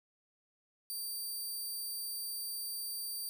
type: tone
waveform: 10% pulse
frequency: 4656 Hz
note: D8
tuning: 16 cents flat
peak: -31 dBFS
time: 0.9-3.29 s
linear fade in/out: 0 ms
effects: none